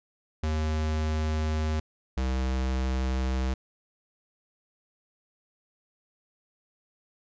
square tone pair in turn, 77.78 / 64.73 Hz, D#2 / C2, 0 / -18 cents, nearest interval minor third, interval 318 cents, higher first, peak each -26 dBFS, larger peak neither, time 0.43-1.8 / 2.17-3.54 s, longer neither, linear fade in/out 5 ms, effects resampled to 16000 Hz

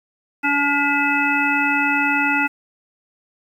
harmonic tone with a mistuned harmonic, 285.2 Hz, C#4, 49 cents sharp, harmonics 1 / 3 / 5 / 7 / 9, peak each -23 / -23 / -21 / -24 / -21 dBFS, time 0.43-2.48 s, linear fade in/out 20 ms, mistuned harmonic 9, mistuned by +18 cents, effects 8-bit

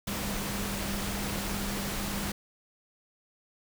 sine tone in noise, 200 Hz, G3, 35 cents sharp, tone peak -36 dBFS, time 0.07-2.32 s, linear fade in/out 5 ms, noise pink, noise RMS -34 dBFS, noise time 0.07-2.32 s, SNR -5 dB, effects none

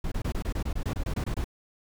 brown noise bursts, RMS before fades -29 dBFS, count 14, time 0.04-1.444 s, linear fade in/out 5 ms, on 78 ms, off 24 ms, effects none

